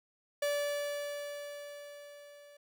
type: tone with level ramp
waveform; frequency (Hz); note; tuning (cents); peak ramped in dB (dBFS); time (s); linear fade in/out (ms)
45% pulse; 579; D5; -25; -29 to -54; 0.42-2.57; 5
effects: none